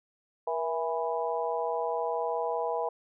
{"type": "harmonic tone with a mistuned harmonic", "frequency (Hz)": 164.81, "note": "E3", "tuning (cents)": 0, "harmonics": [3, 4, 5, 6], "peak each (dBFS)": [-32, -33, -34, -35], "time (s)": [0.47, 2.89], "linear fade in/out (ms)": 5, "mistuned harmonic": 3, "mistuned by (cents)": -51, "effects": []}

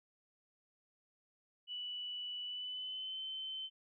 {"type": "tone with pitch glide", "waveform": "sine", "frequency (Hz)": [2960, 3075], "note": ["F#7", "G7"], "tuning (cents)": [0, -34], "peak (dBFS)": -40, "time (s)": [1.67, 3.7], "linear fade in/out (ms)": 50, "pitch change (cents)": 66, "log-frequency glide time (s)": [2.44, 3.2], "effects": []}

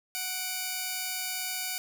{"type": "tone pair together", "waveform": "5% pulse", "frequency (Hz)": [739.9, 2349], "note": ["F#5", "D7"], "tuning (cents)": [0, 0], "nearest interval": "octave + minor sixth", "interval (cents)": 2000, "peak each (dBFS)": -24, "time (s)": [0.15, 1.78], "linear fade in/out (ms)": 0, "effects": []}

